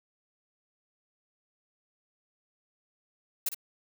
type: noise with echo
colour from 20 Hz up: blue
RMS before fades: -28 dBFS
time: 3.46-3.49 s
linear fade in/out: 5 ms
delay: 56 ms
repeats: 1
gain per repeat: -10 dB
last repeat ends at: 3.546 s
effects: none